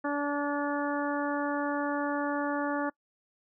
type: harmonic tone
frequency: 288.5 Hz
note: D4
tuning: 31 cents flat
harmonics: 1 / 2 / 3 / 4 / 5 / 6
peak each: -31 / -34 / -36 / -37 / -38 / -39 dBFS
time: 0.04-2.9 s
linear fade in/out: 10 ms
effects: noise-tail reverb RT60 0.1 s tail -25 dB re dry